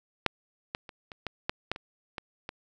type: clicks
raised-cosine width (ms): 0.3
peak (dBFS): -6 / -15 / -27 / -26 / -17 / -11 / -12 / -24 / -19 / -20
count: 10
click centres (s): 0.263 / 0.749 / 0.892 / 1.118 / 1.267 / 1.495 / 1.716 / 1.761 / 2.182 / 2.491
effects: none